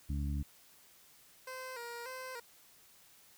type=harmonic tone; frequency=71.4 Hz; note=D2; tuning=48 cents flat; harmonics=1 / 2 / 3 / 4; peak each=-34 / -40 / -44 / -46 dBFS; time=0.09-0.43 s; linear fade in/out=10 ms
type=tone with vibrato; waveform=15% pulse; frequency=493.9 Hz; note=B4; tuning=in tune; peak=-36 dBFS; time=1.47-2.4 s; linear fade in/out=5 ms; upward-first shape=square; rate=1.7 Hz; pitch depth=76 cents each way
effects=white hiss -62 dBFS RMS until 3.37 s